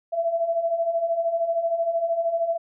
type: beating tone pair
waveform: sine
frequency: 659.3 / 672.3 Hz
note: E5 / E5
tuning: 0 / +34 cents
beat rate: 13 Hz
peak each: -28 / -22 dBFS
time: 0.12-2.58 s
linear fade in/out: 20 ms
effects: none